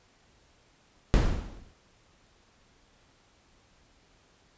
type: noise with exponential decay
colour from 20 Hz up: brown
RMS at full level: -18 dBFS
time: 1.14-1.74 s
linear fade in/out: 0 ms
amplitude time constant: 130 ms
effects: pink hiss -63 dBFS RMS until 4.57 s + resampled to 16000 Hz